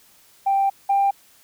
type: tone pair in turn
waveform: sine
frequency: 786 / 793.3 Hz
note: G5 / G5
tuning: +4 / +20 cents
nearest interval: unison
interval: 16 cents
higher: second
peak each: -15 / -14 dBFS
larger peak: second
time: 0.46-0.7 / 0.89-1.11 s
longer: first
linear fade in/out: 10 ms
effects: tanh soft clip ceiling -12 dBFS + white hiss -54 dBFS RMS until 1.43 s